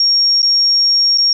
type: tone with dropouts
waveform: sine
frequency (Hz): 5560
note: F8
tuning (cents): -9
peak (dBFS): -9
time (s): 0-1.33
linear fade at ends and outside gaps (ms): 2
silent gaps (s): 0.42-0.428 / 1.176-1.182
effects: none